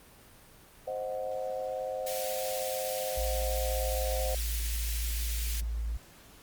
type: chord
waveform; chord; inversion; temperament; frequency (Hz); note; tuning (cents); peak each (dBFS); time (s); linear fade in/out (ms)
sine; C diminished; none; equal; 523.3 / 622.3 / 740; C5 / Eb5 / Gb5; 0 / 0 / 0; -34 / -38 / -39; 0.87-4.35; 5
type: high-pass noise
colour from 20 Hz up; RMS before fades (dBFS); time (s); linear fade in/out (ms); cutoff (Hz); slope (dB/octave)
white; -38; 2.06-5.61; 10; 1800; 24
type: tone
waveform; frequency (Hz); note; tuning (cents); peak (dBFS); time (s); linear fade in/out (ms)
sine; 55.9; A1; +28; -30; 3.17-5.97; 5
effects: pink hiss -55 dBFS RMS until 6.42 s + Opus 32 kbps